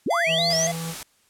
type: linear sweep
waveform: sine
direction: up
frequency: 155.56 to 6500 Hz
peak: -21 dBFS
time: 0.06-0.67 s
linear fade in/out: 5 ms
type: tone with vibrato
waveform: square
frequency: 666 Hz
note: E5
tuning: 18 cents sharp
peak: -24 dBFS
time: 0.1-0.72 s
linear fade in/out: 10 ms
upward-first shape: square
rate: 3.5 Hz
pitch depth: 43 cents each way
type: harmonic tone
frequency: 164.81 Hz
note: E3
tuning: in tune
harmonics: 1 / 3 / 5 / 7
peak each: -29 / -39 / -43 / -46 dBFS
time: 0.26-0.95 s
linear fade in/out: 50 ms
type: noise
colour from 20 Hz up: white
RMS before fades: -34 dBFS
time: 0.5-1.03 s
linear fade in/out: 2 ms
effects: white hiss -62 dBFS RMS until 1.29 s + low-pass 11000 Hz 12 dB/octave